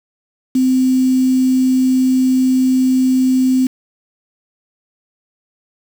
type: tone with quantisation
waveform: sine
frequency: 258.3 Hz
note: C4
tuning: 22 cents flat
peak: -10 dBFS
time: 0.55-3.67 s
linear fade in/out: 5 ms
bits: 5
effects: none